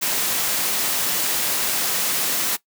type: noise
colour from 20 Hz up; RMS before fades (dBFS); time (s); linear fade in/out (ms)
white; -22; 0.01-2.57; 20
effects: noise-tail reverb RT60 0.1 s tail -18 dB re dry + high-pass 150 Hz 12 dB/octave